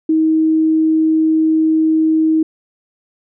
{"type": "tone", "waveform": "sine", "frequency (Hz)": 317, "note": "D#4", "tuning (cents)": 32, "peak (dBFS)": -10, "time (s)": [0.09, 2.43], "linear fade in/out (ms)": 5, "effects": []}